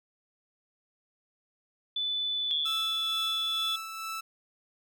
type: tone with pitch glide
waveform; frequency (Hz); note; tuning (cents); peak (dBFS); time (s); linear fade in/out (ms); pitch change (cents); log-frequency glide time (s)
sine; 3493 to 3451; A7 to A7; -13 to -34; -28; 1.96-3.76; 5; -21; 2.28-2.98
type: tone with exponential decay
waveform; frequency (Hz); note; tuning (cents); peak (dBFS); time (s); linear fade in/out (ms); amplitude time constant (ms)
sine; 3322; G#7; 0; -27; 2.51-3.2; 0; 150
type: tone with tremolo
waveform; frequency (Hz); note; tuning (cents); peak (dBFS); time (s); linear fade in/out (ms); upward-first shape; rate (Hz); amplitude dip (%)
sawtooth; 1318; E6; -1; -30; 2.65-4.21; 10; sine; 2.2; 40
effects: none